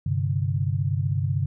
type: chord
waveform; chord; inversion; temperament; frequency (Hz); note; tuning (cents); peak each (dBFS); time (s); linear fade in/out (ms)
sine; G suspended fourth; none; equal; 98 / 130.81 / 146.83; G2 / C3 / D3; 0 / 0 / 0; -25 / -26 / -27; 0.06-1.46; 5
effects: none